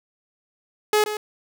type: tone with echo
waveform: sawtooth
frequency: 423.4 Hz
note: G#4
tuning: 33 cents sharp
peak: -12 dBFS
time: 0.93-1.04 s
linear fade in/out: 2 ms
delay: 130 ms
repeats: 1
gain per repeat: -10 dB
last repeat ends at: 1.17 s
effects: none